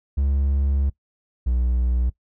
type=tone pair in turn; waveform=triangle; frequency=69.3 / 61.26 Hz; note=C#2 / B1; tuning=0 / -13 cents; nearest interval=major second; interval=213 cents; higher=first; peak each=-16 / -16 dBFS; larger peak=neither; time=0.17-0.9 / 1.46-2.1 s; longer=first; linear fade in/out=10 ms; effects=noise-tail reverb RT60 0.1 s tail -20 dB re dry